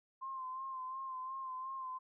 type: tone with vibrato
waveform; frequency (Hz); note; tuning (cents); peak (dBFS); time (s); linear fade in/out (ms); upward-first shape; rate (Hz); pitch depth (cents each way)
sine; 1048; C6; +2; -40; 0.21-1.99; 20; sine; 2.8; 39
effects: none